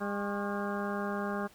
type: harmonic tone with a mistuned harmonic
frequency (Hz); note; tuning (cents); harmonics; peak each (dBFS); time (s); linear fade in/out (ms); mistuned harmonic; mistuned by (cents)
202.3; G#3; -45; 1 / 2 / 3 / 4 / 5 / 6 / 7 / 8; -35 / -38 / -40 / -41 / -42 / -43 / -43 / -44; 0-1.48; 20; 5; +110
effects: pink hiss -59 dBFS RMS until 1.54 s